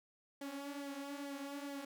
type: tone with flanger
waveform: sawtooth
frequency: 281.2 Hz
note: C#4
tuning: 25 cents sharp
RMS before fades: -45 dBFS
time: 0.41-1.85 s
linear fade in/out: 5 ms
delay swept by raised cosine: 0.75 to 6.65 ms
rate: 2.3 Hz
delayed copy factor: -0.6
effects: none